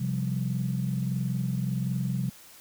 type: chord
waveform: sine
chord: C suspended fourth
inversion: none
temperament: equal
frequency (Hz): 130.81 / 174.61 / 196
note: C3 / F3 / G3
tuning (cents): 0 / 0 / 0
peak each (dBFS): -28 / -31 / -32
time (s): 0-2.3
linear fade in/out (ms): 10
effects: tanh soft clip ceiling -17 dBFS + white hiss -51 dBFS RMS until 2.6 s